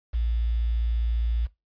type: tone with quantisation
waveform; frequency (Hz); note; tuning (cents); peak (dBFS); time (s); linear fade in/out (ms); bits
sine; 57.4; A#1; -26; -22; 0.13-1.47; 20; 8
effects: noise-tail reverb RT60 0.2 s tail -19 dB re dry + resampled to 11025 Hz